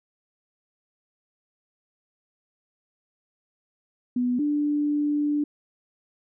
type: tone pair in turn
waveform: sine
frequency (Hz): 246.9 / 294.1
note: B3 / D4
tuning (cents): 0 / +3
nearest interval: minor third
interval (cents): 303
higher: second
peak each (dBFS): -21 / -21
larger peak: neither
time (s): 4.16-4.39 / 4.39-5.44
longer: second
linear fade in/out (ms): 5
effects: none